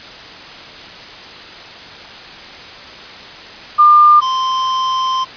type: tone pair in turn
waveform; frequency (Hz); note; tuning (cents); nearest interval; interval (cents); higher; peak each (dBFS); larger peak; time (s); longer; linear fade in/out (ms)
sine / square; 1200 / 1041.9; D6 / C6; +37 / -8; major second; 245; first; -4 / -15; first; 3.78-4.21 / 4.21-5.25; second; 20
effects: white hiss -33 dBFS RMS until 5.36 s + resampled to 11025 Hz